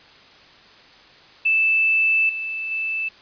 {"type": "tone with level steps", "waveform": "sine", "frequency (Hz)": 2637, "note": "E7", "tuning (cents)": 0, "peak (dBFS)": [-15, -25, -22], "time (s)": [1.45, 3.09], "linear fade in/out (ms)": 10, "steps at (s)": [2.29, 2.71], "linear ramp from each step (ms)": 5, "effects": ["white hiss -48 dBFS RMS until 3.21 s", "resampled to 11025 Hz"]}